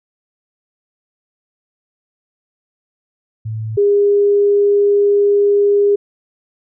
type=tone pair in turn; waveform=sine; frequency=110 / 406.5 Hz; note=A2 / G#4; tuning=0 / -37 cents; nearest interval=octave + major seventh; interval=2263 cents; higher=second; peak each=-20 / -9 dBFS; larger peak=second; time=3.45-3.77 / 3.77-5.96 s; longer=second; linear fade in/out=10 ms; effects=none